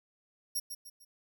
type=tone with echo; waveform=10% pulse; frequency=5588 Hz; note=F8; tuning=in tune; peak=-25 dBFS; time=0.55-0.6 s; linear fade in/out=10 ms; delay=150 ms; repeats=3; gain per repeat=-8 dB; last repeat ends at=1.05 s; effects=none